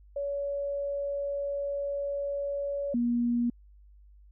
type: tone pair in turn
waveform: sine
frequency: 565 / 238.8 Hz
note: C#5 / A#3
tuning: +33 / +42 cents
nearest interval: octave + minor third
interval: 1491 cents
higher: first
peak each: -29 / -24 dBFS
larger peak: second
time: 0.16-2.94 / 2.94-3.5 s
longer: first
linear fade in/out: 5 ms
effects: added 50 Hz sine -52 dBFS peak until 4.31 s